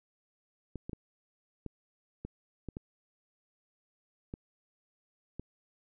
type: clicks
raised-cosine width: 3 ms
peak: -26 dBFS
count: 9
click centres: 0.757 / 0.895 / 0.932 / 1.663 / 2.25 / 2.687 / 2.769 / 4.339 / 5.396 s
effects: none